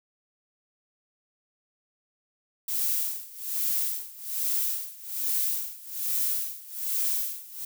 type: noise with tremolo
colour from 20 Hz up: violet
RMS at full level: -26 dBFS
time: 2.68-7.65 s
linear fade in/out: 5 ms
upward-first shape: sine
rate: 1.2 Hz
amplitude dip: 90%
effects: none